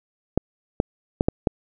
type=clicks; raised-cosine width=2 ms; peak=-4 dBFS; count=5; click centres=0.376 / 0.801 / 1.209 / 1.285 / 1.472 s; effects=none